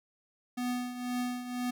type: tone with tremolo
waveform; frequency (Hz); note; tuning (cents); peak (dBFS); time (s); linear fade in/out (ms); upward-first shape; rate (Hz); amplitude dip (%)
square; 247.1; B3; +1; -30; 0.57-1.71; 10; triangle; 2; 70
effects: none